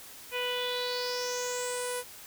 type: tone with low-pass filter sweep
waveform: sawtooth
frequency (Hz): 493.9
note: B4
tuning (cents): 0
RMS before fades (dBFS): -33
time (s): 0.31-2.04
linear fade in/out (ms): 50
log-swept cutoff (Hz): 2600 to 11000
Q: 6.1
effects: white hiss -48 dBFS RMS until 2.26 s